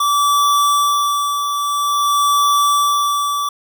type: tone with tremolo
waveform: square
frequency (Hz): 1157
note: D6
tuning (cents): -26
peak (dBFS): -12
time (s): 0-3.49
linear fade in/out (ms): 5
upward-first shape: sine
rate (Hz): 0.5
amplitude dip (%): 50
effects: none